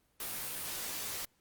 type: noise with comb filter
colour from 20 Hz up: white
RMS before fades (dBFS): -39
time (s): 0.2-1.25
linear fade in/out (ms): 2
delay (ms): 17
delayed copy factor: -0.65
effects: pink hiss -73 dBFS RMS until 1.4 s + Opus 32 kbps